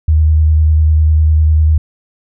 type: tone with vibrato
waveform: sine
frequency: 77.78 Hz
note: D#2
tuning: in tune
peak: -6 dBFS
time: 0.08-1.78 s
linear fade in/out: 5 ms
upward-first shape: sine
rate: 10 Hz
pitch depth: 20 cents each way
effects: none